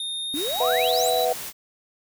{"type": "tone with pitch glide", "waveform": "square", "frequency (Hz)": [3668, 3931], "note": ["A#7", "B7"], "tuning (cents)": [-29, -9], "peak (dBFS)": -28, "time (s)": [0, 1.25], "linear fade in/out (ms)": 2, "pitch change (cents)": 120, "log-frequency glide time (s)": [0.23, 1.01]}
{"type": "noise", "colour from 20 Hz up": "white", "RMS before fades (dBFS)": -34, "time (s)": [0.33, 1.53], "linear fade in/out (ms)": 50}
{"type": "exponential sweep", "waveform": "sine", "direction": "up", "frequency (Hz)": [268.2, 8870], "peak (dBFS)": -27, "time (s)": [0.34, 1.1], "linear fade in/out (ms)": 0}
{"type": "chord", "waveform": "sine", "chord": "B suspended fourth", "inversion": "none", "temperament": "just", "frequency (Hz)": [493.9, 658.5, 740.8], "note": ["B4", "E5", "F#5"], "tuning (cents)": [0, -2, 2], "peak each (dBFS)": -24, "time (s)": [0.6, 1.33], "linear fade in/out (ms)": 5}
{"effects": []}